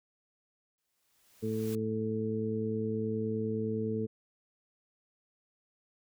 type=noise with exponential growth; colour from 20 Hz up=white; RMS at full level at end=-46 dBFS; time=0.78-1.75 s; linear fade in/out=0 ms; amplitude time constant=210 ms
type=harmonic tone; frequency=109.8 Hz; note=A2; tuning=3 cents flat; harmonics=1 / 2 / 3 / 4; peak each=-37 / -34 / -41 / -34 dBFS; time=1.42-4.07 s; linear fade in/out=20 ms
effects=none